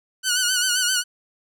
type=tone with vibrato; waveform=10% pulse; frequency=1480 Hz; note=F#6; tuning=in tune; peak=-10 dBFS; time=0.23-1.04 s; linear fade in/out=50 ms; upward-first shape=sine; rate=7.6 Hz; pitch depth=62 cents each way; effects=none